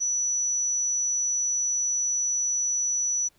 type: tone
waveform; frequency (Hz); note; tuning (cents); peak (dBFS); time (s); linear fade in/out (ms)
sine; 5920; F#8; 0; -23; 0-3.29; 20
effects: pink hiss -64 dBFS RMS until 3.38 s